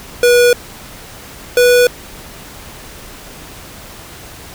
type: tone pair in turn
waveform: square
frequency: 485 / 490.1 Hz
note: B4 / B4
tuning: -31 / -13 cents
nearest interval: unison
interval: 18 cents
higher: second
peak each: -7 dBFS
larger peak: neither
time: 0.23-0.53 / 1.57-1.87 s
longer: neither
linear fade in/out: 2 ms
effects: pink hiss -34 dBFS RMS until 4.54 s